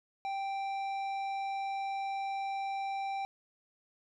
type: tone with tanh clipping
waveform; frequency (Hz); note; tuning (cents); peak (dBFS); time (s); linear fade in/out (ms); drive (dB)
sine; 784; G5; 0; -35; 0.25-3.25; 0; 11
effects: none